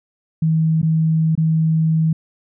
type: tone with dropouts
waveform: sine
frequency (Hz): 160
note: D#3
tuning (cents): +49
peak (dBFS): -13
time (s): 0.42-2.13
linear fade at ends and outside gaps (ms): 5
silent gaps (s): 0.817-0.828 / 1.353-1.376
effects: none